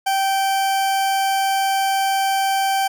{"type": "tone", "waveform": "40% pulse", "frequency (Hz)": 778, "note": "G5", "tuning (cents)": -13, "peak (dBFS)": -16, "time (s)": [0.06, 2.88], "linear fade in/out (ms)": 10, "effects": []}